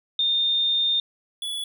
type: tone pair in turn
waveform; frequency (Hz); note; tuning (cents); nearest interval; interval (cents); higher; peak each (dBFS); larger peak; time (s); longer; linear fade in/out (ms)
sine / square; 3635 / 3415; A#7 / G#7; -44 / +48; minor second; 108; first; -19 / -28; first; 0.19-1 / 1.42-1.64; first; 2
effects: none